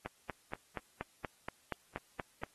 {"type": "click train", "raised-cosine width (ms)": 0.5, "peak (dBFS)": -23, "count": 11, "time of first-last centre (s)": [0.06, 2.435], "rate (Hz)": 4.21, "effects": ["white hiss -68 dBFS RMS until 2.54 s", "AAC 32 kbps"]}